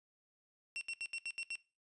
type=tone bursts; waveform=40% pulse; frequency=2724 Hz; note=F7; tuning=44 cents flat; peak=-37 dBFS; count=7; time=0.76-1.555 s; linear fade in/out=0 ms; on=51 ms; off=73 ms; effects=noise-tail reverb RT60 0.3 s tail -19 dB re dry + resampled to 22050 Hz